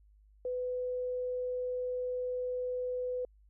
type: tone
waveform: sine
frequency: 500 Hz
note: B4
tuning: 21 cents sharp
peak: -32 dBFS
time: 0.45-3.25 s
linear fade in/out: 2 ms
effects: added 51 Hz sine -59 dBFS peak until 3.49 s